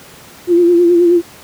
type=tone with vibrato; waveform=sine; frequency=347 Hz; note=F4; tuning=11 cents flat; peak=-6 dBFS; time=0.47-1.22 s; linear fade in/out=50 ms; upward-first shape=sine; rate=9.4 Hz; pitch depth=44 cents each way; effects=pink hiss -38 dBFS RMS until 1.43 s + high-pass 100 Hz 12 dB/octave